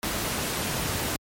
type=noise; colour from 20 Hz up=pink; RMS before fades=-28 dBFS; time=0.03-1.16 s; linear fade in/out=0 ms; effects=high-pass 60 Hz 12 dB/octave + MP3 64 kbps